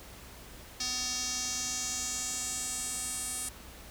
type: tone with band-pass filter sweep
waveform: square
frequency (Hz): 250.9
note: B3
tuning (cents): +28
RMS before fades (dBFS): -35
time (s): 0.8-3.49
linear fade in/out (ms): 5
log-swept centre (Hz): 5400 to 9100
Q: 3.7
effects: added 60 Hz sine -53 dBFS peak until 3.9 s + pink hiss -50 dBFS RMS until 3.9 s